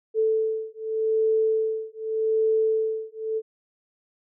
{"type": "beating tone pair", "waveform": "sine", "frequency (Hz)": [440, 440.84], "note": ["A4", "A4"], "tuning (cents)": [0, 3], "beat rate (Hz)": 0.84, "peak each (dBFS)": -24, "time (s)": [0.14, 3.42], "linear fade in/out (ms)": 50, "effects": []}